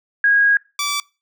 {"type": "tone pair in turn", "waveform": ["sine", "10% pulse"], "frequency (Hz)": [1642, 1157.5], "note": ["G#6", "D6"], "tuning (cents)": [-20, -25], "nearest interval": "tritone", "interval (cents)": 605, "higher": "first", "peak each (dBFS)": -11, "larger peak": "neither", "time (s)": [[0.24, 0.57], [0.79, 1]], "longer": "first", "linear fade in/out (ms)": 2, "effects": ["noise-tail reverb RT60 0.3 s tail -23 dB re dry"]}